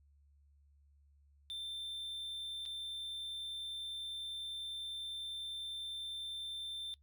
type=tone with dropouts; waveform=triangle; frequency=3565 Hz; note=A7; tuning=22 cents sharp; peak=-39 dBFS; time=1.5-6.94 s; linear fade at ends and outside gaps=0 ms; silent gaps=2.654-2.66 s; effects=noise-tail reverb RT60 0.1 s tail -20 dB re dry + added 71 Hz sine -64 dBFS peak until 7.02 s